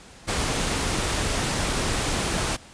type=noise; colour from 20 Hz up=pink; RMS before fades=-25 dBFS; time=0.27-2.57 s; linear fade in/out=20 ms; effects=pink hiss -47 dBFS RMS until 2.73 s + resampled to 22050 Hz